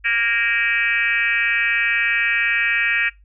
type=tone with frequency modulation; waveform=sine; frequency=2093 Hz; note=C7; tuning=in tune; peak=-16 dBFS; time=0.04-3.1 s; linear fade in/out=20 ms; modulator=230 Hz; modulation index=2.3; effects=noise-tail reverb RT60 0.2 s tail -23 dB re dry + added 50 Hz sine -47 dBFS peak until 3.24 s